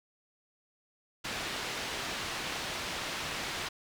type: low-pass noise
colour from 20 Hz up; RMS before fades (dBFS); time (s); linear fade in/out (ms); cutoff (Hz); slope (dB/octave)
white; -37; 1.24-3.69; 10; 3800; 12
effects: none